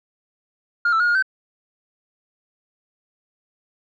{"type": "tone with pitch steps", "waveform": "sine", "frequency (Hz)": [1414, 1326, 1436, 1424, 1538], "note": ["F6", "E6", "F6", "F6", "G6"], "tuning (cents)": [21, 10, 48, 33, -33], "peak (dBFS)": -13, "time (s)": [0.85, 1.225], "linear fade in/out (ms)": 5, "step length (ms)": 75, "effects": ["tanh soft clip ceiling -14 dBFS"]}